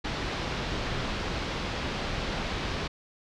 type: low-pass noise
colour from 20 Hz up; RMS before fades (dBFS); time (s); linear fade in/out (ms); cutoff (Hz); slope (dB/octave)
pink; -32; 0.04-2.88; 10; 4800; 24
effects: none